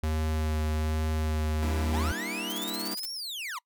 square tone with vibrato, 77.78 Hz, D#2, in tune, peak -27 dBFS, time 0.03-2.12 s, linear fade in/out 5 ms, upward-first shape sine, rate 1.2 Hz, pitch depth 12 cents each way
sawtooth chord, E half-diminished seventh, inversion first, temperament just, 197.78 / 237.3 / 296.7 / 329.6 Hz, G3 / Bb3 / D4 / E4, +16 / +31 / +18 / 0 cents, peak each -36 dBFS, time 1.62-2.95 s, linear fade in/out 10 ms
40% pulse linear two-way sweep, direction up then down, 745 to 5588 to 886 Hz, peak -33 dBFS, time 1.93-3.59 s, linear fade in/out 10 ms, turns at 3.13 s
blue noise bursts, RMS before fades -37 dBFS, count 10, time 2.5-3.054 s, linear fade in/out 0 ms, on 23 ms, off 36 ms
effects noise-tail reverb RT60 0.1 s tail -25 dB re dry

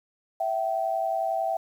sine tone pair together, 659.3 / 770.2 Hz, E5 / G5, 0 / -31 cents, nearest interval minor third, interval 269 cents, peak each -27 / -27 dBFS, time 0.4-1.57 s, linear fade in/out 5 ms, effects 9-bit

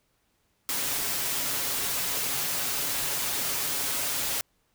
white noise with comb filter, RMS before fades -29 dBFS, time 0.69-4.41 s, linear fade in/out 0 ms, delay 7.2 ms, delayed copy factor +0.5, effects pink hiss -71 dBFS RMS until 4.74 s

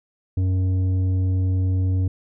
sine tone with tanh clipping, 93 Hz, F#2, 9 cents sharp, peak -19 dBFS, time 0.37-2.08 s, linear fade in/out 5 ms, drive 8 dB, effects none

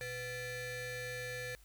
30% pulse ring-modulated tone, 621 Hz, D#5, 3 cents flat, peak -34 dBFS, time 0.01-1.55 s, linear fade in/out 0 ms, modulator 1120 Hz, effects added 50 Hz sine -59 dBFS peak until 1.64 s + white hiss -66 dBFS RMS until 1.64 s

